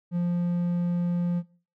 triangle tone, 174.61 Hz, F3, in tune, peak -21 dBFS, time 0.11-1.43 s, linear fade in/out 50 ms, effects noise-tail reverb RT60 0.4 s tail -20 dB re dry

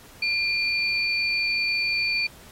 sine tone pair together, 2398 / 4529 Hz, D7 / C#8, +36 / +36 cents, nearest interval major seventh, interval 1100 cents, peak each -23 / -27 dBFS, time 0.22-2.27 s, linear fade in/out 5 ms, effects pink hiss -49 dBFS RMS until 2.51 s + AAC 48 kbps

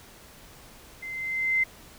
sine tone with level ramp, 2073 Hz, C7, 17 cents flat, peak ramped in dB -35 to -19 dBFS, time 1.02-1.64 s, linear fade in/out 10 ms, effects pink hiss -50 dBFS RMS until 1.98 s

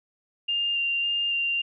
sine tone with vibrato, 2794 Hz, F7, in tune, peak -23 dBFS, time 0.48-1.62 s, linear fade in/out 10 ms, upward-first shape square, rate 1.8 Hz, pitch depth 9 cents each way, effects none

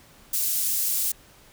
pink high-pass noise, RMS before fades -25 dBFS, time 0.33-1.12 s, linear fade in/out 5 ms, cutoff 9300 Hz, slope 12 dB/octave, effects pink hiss -53 dBFS RMS until 1.52 s

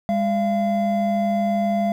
triangle tone pair together, 203.4 / 684 Hz, G#3 / F5, -36 / -36 cents, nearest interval octave + major sixth, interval 2100 cents, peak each -19 dBFS, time 0.09-1.92 s, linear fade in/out 0 ms, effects 9-bit

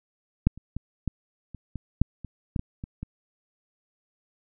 clicks, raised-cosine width 5 ms, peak -6 / -30 / -19 / -14 / -27 / -21 / -6 / -25 / -12 / -18 / -22 / -21 dBFS, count 12, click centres 0.47 / 0.576 / 0.766 / 1.077 / 1.547 / 1.757 / 2.016 / 2.247 / 2.562 / 2.594 / 2.839 / 3.03 s, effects none

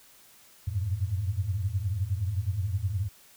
sine tone cluster, 88.5 / 96.7 / 107.7 Hz, F2 / G2 / A2, +23 / -23 / -37 cents, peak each -31 dBFS, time 0.67-3.09 s, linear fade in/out 10 ms, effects white hiss -56 dBFS RMS until 3.36 s

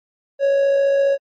triangle tone with amplitude modulation, 554.4 Hz, C#5, in tune, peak -10 dBFS, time 0.39-1.18 s, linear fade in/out 50 ms, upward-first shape sine, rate 54.8 Hz, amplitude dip 30%, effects MP3 32 kbps

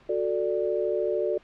sine chord, D major, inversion first, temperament just, 367.1 / 440.5 / 587.3 Hz, F#4 / A4 / D5, -14 / +2 / 0 cents, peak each -28 dBFS, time 0.09-1.38 s, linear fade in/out 5 ms, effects pink hiss -56 dBFS RMS until 1.43 s + low-pass 3000 Hz 12 dB/octave

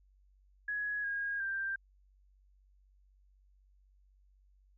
sine tone with pitch steps, 1675 / 1633 / 1579 Hz, G#6 / G#6 / G6, +14 / -30 / +12 cents, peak -33 dBFS, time 0.68-1.76 s, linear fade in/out 5 ms, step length 360 ms, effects added 48 Hz sine -63 dBFS peak until 4.77 s

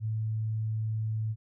sine tone, 109.7 Hz, A2, 5 cents flat, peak -28 dBFS, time 0-1.36 s, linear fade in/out 50 ms, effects none

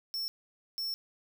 square tone bursts at uneven times, 5400 Hz, E8, 41 cents sharp, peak -33 dBFS, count 2, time 0.14-0.28 / 0.78-0.94 s, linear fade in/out 0 ms, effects none

